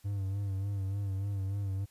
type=tone with vibrato; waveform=triangle; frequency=98.4 Hz; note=G2; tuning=7 cents sharp; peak=-29 dBFS; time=0.04-1.86 s; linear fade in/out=20 ms; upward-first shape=sine; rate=3.4 Hz; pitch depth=50 cents each way; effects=white hiss -66 dBFS RMS until 1.9 s + resampled to 32000 Hz